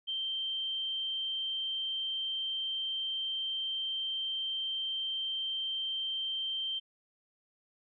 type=tone; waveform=sine; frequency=3136 Hz; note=G7; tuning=in tune; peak=-32 dBFS; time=0.07-6.8 s; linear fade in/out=20 ms; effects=none